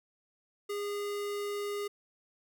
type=tone; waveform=square; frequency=408.9 Hz; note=G#4; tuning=27 cents flat; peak=-34 dBFS; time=0.69-1.88 s; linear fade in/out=10 ms; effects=none